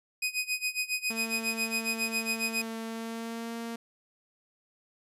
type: tone with tremolo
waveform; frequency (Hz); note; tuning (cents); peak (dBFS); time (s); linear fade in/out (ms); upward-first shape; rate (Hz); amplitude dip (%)
sawtooth; 2500; D#7; +8; -23; 0.22-2.62; 5; sine; 7.3; 90
type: tone with pitch glide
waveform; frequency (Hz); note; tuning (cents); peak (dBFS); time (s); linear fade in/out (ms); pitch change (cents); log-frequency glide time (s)
sawtooth; 225.4 to 231.1; A3 to A#3; +42 to -15; -31; 1.1-3.76; 5; +43; 2.83-3.55
effects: resampled to 32000 Hz